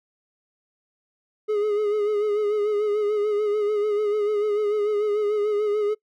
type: tone with vibrato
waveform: triangle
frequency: 418.7 Hz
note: G#4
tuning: 14 cents sharp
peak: -18 dBFS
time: 1.48-5.95 s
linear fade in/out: 20 ms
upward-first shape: sine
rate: 6.8 Hz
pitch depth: 43 cents each way
effects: noise-tail reverb RT60 0.1 s tail -24 dB re dry